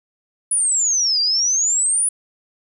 sine exponential two-way sweep, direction down then up, 10000 to 4699 to 10000 Hz, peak -15 dBFS, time 0.51-2.09 s, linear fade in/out 5 ms, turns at 1.21 s, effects none

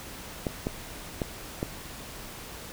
clicks, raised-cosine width 2 ms, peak -14 dBFS, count 4, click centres 0.468 / 0.669 / 1.218 / 1.629 s, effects pink hiss -42 dBFS RMS until 2.72 s

